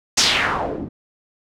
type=noise with low-pass filter sweep; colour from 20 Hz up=white; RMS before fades=-20 dBFS; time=0.17-0.89 s; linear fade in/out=10 ms; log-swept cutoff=6600 to 210 Hz; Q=2.6; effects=none